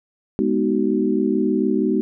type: chord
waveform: sine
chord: G# minor seventh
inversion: none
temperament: equal with one note detuned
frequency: 207.7 / 246.9 / 311.1 / 377.6 Hz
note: G#3 / B3 / D#4 / F#4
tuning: 0 / 0 / 0 / +35 cents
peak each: -22 dBFS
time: 0.39-2.01 s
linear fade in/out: 0 ms
effects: none